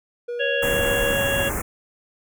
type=tone; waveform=triangle; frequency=480.5 Hz; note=B4; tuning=48 cents flat; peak=-24 dBFS; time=0.28-1.14 s; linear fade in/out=10 ms
type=harmonic tone; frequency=554.4 Hz; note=C#5; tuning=in tune; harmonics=1 / 3 / 5 / 6; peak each=-24 / -25 / -27 / -32 dBFS; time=0.39-1.5 s; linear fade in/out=20 ms
type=band-stop noise; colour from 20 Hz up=pink; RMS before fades=-26 dBFS; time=0.62-1.62 s; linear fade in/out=10 ms; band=2200 to 6700 Hz; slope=48 dB/octave
effects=none